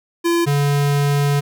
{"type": "tone pair in turn", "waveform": "square", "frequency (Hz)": [340.4, 143.12], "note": ["F4", "D3"], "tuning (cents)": [-44, -44], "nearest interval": "octave + minor third", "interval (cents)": 1500, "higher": "first", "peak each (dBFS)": -15, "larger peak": "neither", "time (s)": [[0.24, 0.46], [0.46, 1.41]], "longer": "second", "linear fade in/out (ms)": 20, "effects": []}